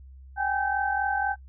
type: tone cluster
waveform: sine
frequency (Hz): 778 / 822 / 1545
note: G5 / G#5 / G6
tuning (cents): -13 / -18 / -26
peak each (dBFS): -28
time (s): 0.36-1.36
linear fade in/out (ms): 50
effects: noise-tail reverb RT60 0.1 s tail -22 dB re dry + added 66 Hz sine -44 dBFS peak until 1.48 s